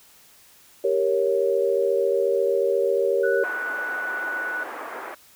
sine chord, G diminished, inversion none, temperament equal, 392 / 466.2 / 554.4 Hz, G4 / Bb4 / Db5, 0 / 0 / 0 cents, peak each -23 dBFS, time 0.84-3.44 s, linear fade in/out 5 ms
sine tone, 1480 Hz, F#6, in tune, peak -26 dBFS, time 3.23-4.64 s, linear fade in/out 10 ms
white band-pass noise, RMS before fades -35 dBFS, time 3.43-5.15 s, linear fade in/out 10 ms, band 340 to 1600 Hz, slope 24 dB/octave
effects white hiss -53 dBFS RMS until 5.35 s

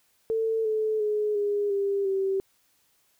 sine tone with pitch steps, 446.8 / 434.1 / 421.7 / 409.7 / 398.1 / 386.7 Hz, A4 / A4 / G#4 / G#4 / G4 / G4, +27 / -23 / +26 / -24 / +27 / -24 cents, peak -23 dBFS, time 0.3-2.4 s, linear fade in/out 0 ms, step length 350 ms, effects white hiss -67 dBFS RMS until 3.19 s

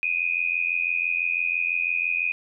sine tone with amplitude modulation, 2483 Hz, D#7, 4 cents flat, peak -18 dBFS, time 0.03-2.32 s, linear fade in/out 0 ms, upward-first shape sine, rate 86 Hz, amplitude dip 90%, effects none

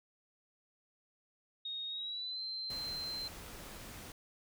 sine tone with pitch glide, 3729 to 4114 Hz, A#7 to C8, 0 to -30 cents, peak -38 dBFS, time 1.65-3.28 s, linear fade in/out 5 ms, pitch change +170 cents, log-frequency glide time 1.88-2.42 s
pink noise, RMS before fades -49 dBFS, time 2.7-4.12 s, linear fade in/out 2 ms
effects none

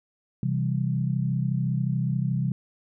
sine chord, C major, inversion none, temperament equal, 130.81 / 164.81 / 196 Hz, C3 / E3 / G3, 0 / 0 / 0 cents, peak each -25 / -28 / -30 dBFS, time 0.43-2.52 s, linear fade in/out 2 ms, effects none

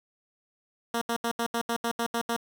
10% pulse tone bursts, 233.1 Hz, A#3, in tune, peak -18 dBFS, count 10, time 0.94-2.364 s, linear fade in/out 2 ms, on 74 ms, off 76 ms, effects none

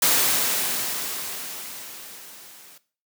white noise with level ramp, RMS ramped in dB -18 to -48 dBFS, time 0.02-2.78 s, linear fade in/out 5 ms, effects noise-tail reverb RT60 0.4 s tail -17 dB re dry + high-pass 150 Hz 12 dB/octave

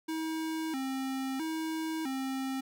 square tone with vibrato, 291.3 Hz, D4, 14 cents flat, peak -33 dBFS, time 0.08-2.61 s, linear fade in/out 10 ms, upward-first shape square, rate 0.76 Hz, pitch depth 160 cents each way, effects none

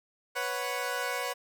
15% pulse chord, B suspended second, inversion none, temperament equal, 493.9 / 554.4 / 740 Hz, B4 / C#5 / F#5, 0 / 0 / 0 cents, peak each -28 / -29 / -30 dBFS, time 0.35-1.34 s, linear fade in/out 20 ms, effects none

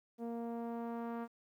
sawtooth tone with low-pass filter sweep, 233.1 Hz, A#3, in tune, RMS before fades -41 dBFS, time 0.18-1.28 s, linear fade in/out 50 ms, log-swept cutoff 600 to 1200 Hz, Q 1.4, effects 12-bit

